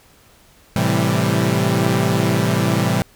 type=chord; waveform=sawtooth; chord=A minor seventh; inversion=none; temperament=equal with one note detuned; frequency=110 / 130.81 / 166.15 / 196 Hz; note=A2 / C3 / E3 / G3; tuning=0 / 0 / +14 / 0 cents; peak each=-17 dBFS; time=0.76-3.02 s; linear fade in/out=0 ms; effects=pink hiss -51 dBFS RMS until 3.15 s